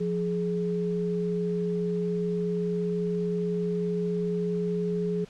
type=tone pair together; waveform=sine; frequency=175.47 / 420 Hz; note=F3 / G#4; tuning=+8 / +19 cents; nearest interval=octave + minor third; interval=1511 cents; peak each=-28 dBFS; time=0-5.25 s; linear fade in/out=10 ms; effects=pink hiss -53 dBFS RMS until 5.29 s + low-pass 6000 Hz 12 dB/octave